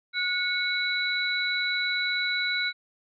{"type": "tone cluster", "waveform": "sine", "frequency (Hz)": [1454, 2209, 3940], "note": ["F#6", "C#7", "B7"], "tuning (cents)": [-31, -7, -5], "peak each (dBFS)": -29, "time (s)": [0.13, 2.73], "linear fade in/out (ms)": 50, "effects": []}